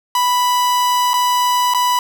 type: tone with dropouts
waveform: 45% pulse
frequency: 987.8 Hz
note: B5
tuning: in tune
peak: -13 dBFS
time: 0.15-1.99 s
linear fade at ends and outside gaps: 2 ms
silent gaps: 1.134-1.139 / 1.738-1.746 s
effects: none